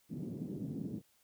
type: band-pass noise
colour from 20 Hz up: white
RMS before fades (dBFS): -41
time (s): 0.09-1.02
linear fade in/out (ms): 50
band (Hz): 130 to 280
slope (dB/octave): 24
effects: white hiss -71 dBFS RMS until 1.23 s